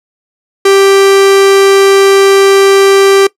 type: tone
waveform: 45% pulse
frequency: 392 Hz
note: G4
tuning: in tune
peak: -3 dBFS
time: 0.65-3.27 s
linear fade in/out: 5 ms
effects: noise-tail reverb RT60 0.1 s tail -20 dB re dry + low-pass 11000 Hz 12 dB/octave